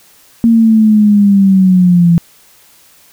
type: linear sweep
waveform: sine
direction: down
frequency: 232 to 167.5 Hz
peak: -4 dBFS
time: 0.44-2.18 s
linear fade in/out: 0 ms
effects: white hiss -45 dBFS RMS until 3.12 s